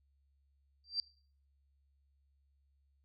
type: tone with exponential growth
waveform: sine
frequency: 4699 Hz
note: D8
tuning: in tune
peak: -28 dBFS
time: 0.84-1 s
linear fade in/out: 1 ms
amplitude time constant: 33 ms
effects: noise-tail reverb RT60 0.5 s tail -22 dB re dry + added 69 Hz sine -70 dBFS peak until 3.04 s